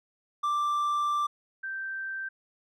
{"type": "tone pair in turn", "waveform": ["triangle", "sine"], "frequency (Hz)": [1177, 1563], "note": ["D6", "G6"], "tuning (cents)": [3, -6], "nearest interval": "perfect fourth", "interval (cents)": 491, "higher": "second", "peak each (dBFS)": [-23, -32], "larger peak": "first", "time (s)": [[0.43, 1.27], [1.63, 2.29]], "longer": "first", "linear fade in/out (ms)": 10, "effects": []}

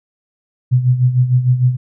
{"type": "tone with tremolo", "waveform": "sine", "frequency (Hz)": 125.8, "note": "B2", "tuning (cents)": 32, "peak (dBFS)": -7, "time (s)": [0.71, 1.77], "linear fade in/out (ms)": 20, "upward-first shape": "sine", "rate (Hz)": 6.6, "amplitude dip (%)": 70, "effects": []}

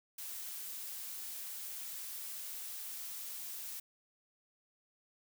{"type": "noise", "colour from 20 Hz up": "blue", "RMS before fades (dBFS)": -44, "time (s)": [0.18, 3.8], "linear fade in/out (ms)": 5, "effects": []}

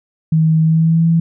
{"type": "tone with pitch glide", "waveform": "sine", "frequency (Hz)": [159.3, 165.59], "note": ["D#3", "E3"], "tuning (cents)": [41, 8], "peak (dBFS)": -9, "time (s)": [0.32, 1.2], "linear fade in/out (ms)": 5, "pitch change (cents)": 67, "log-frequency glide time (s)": [0.62, 1.07], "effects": []}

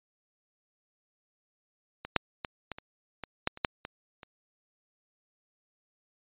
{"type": "clicks", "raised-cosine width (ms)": 0.3, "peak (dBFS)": [-21, -6, -17, -20, -26, -21, -10, -29, -8, -21, -29], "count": 11, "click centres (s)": [2.05, 2.163, 2.448, 2.717, 2.785, 3.237, 3.474, 3.574, 3.648, 3.851, 4.232], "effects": ["resampled to 8000 Hz"]}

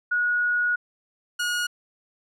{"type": "tone pair in turn", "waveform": ["sine", "sawtooth"], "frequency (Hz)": [1454, 1444], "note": ["F#6", "F#6"], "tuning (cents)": [-31, -43], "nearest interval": "unison", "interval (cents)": 12, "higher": "first", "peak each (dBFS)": -20, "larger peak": "neither", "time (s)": [[0.11, 0.76], [1.39, 1.67]], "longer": "first", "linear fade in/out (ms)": 10, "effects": ["low-pass 11000 Hz 12 dB/octave"]}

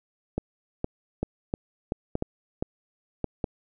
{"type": "clicks", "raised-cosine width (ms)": 2, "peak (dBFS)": -13, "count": 10, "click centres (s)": [0.38, 0.844, 1.23, 1.539, 1.921, 2.154, 2.224, 2.625, 3.243, 3.442], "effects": []}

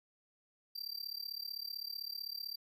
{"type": "tone with amplitude modulation", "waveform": "square", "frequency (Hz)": 4699, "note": "D8", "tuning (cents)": 0, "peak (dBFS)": -37, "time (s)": [0.75, 2.56], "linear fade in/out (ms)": 10, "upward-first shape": "sine", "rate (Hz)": 35.7, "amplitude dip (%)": 95, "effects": []}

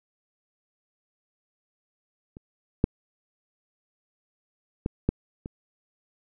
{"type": "clicks", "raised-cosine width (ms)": 3, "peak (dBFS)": [-29, -6, -13, -8, -22], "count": 5, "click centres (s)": [2.369, 2.841, 4.861, 5.09, 5.459], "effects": []}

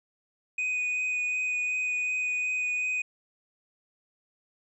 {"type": "tone with vibrato", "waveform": "triangle", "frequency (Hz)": 2489, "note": "D#7", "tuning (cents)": 0, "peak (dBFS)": -25, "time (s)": [0.58, 3.02], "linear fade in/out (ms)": 5, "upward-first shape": "sine", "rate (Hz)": 2.7, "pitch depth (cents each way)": 11, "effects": ["resampled to 24000 Hz"]}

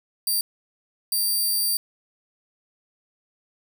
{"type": "tone bursts at uneven times", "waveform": "5% pulse", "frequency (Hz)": 4699, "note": "D8", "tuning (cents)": 0, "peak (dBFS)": -14, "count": 2, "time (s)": [[0.27, 0.41], [1.12, 1.77]], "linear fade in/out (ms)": 2, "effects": []}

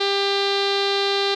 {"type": "tone with low-pass filter", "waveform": "sawtooth", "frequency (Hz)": 397.2, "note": "G4", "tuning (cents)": 23, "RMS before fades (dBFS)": -21, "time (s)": [0, 1.35], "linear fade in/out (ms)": 10, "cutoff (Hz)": 4000, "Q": 6.2, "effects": []}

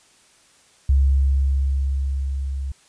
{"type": "tone with level ramp", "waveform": "sine", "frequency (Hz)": 68.1, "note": "C#2", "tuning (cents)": -30, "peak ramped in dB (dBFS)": [-12, -24], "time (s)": [0.89, 2.72], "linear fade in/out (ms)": 5, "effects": ["white hiss -55 dBFS RMS until 2.88 s", "resampled to 22050 Hz"]}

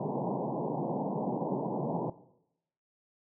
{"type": "band-pass noise", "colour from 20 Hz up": "pink", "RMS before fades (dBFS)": -33, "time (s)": [0, 2.1], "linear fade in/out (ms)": 5, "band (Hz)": [130, 970], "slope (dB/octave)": 96, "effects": ["noise-tail reverb RT60 0.8 s tail -17 dB re dry"]}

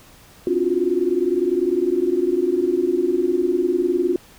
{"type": "tone cluster", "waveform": "sine", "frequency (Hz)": [264.8, 294.3, 345.9, 365.7], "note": ["C4", "D4", "F4", "F#4"], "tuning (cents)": [21, 4, -17, -20], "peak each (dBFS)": [-27, -29, -20, -20], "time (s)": [0.47, 4.16], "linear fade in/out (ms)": 2, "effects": ["pink hiss -48 dBFS RMS until 4.38 s"]}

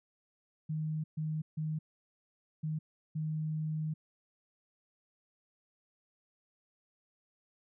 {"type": "tone bursts at uneven times", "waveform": "sine", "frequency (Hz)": 155.56, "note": "D#3", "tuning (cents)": 0, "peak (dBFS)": -32, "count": 5, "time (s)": [[0.69, 1.04], [1.17, 1.42], [1.57, 1.79], [2.63, 2.79], [3.15, 3.94]], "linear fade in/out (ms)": 10, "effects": []}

